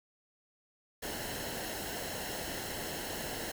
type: noise with comb filter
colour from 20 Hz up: pink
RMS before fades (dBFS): -39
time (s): 1.02-3.52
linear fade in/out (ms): 10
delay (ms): 0.84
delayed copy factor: -0.6
effects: none

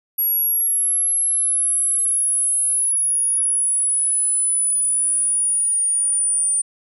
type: linear sweep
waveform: sine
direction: down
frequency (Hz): 11400 to 9300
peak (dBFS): -16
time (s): 0.18-6.62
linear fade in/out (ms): 10
effects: none

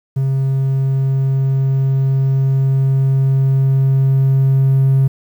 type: tone with level ramp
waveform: triangle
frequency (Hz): 134.6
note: C3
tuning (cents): +49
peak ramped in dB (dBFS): -11 to -6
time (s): 0.16-5.08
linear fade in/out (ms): 10
effects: tanh soft clip ceiling -4 dBFS + 8-bit

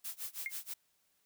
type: noise with tremolo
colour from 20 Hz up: blue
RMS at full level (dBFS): -40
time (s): 0.04-0.74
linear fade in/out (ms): 10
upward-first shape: sine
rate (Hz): 6.2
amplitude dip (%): 95
type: tone with exponential decay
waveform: sine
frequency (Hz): 2129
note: C7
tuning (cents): +30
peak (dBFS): -30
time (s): 0.46-0.54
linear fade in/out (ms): 1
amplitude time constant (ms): 16
effects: white hiss -75 dBFS RMS until 1.25 s

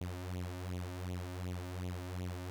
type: tone with flanger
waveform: sawtooth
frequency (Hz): 90.3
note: F#2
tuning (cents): -42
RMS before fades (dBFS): -41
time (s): 0.01-2.5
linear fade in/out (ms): 0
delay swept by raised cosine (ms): 0.29 to 3.39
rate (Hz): 2.7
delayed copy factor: +0.8
effects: none

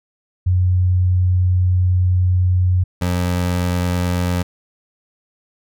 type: tone pair in turn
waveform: sine / 25% pulse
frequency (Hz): 91 / 88.97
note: F#2 / F2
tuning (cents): -28 / +33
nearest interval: unison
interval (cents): 39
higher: first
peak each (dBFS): -12 / -13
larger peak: first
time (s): 0.46-2.84 / 3.01-4.43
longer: first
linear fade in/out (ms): 10
effects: none

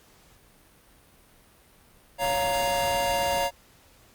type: chord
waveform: square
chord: Bb minor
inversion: first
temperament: just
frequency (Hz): 559.4 / 699.2 / 932.3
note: Db5 / F5 / Bb5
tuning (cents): +16 / +2 / 0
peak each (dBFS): -29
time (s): 2.18-3.51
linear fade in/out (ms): 50
type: noise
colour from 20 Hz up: pink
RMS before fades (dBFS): -37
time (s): 2.19-3.49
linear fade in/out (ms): 50
effects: pink hiss -57 dBFS RMS until 4.14 s + Opus 48 kbps

